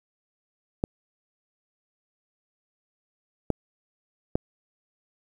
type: clicks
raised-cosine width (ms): 2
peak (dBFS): -11 / -9 / -9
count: 3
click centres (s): 0.839 / 3.503 / 4.355
effects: 8-bit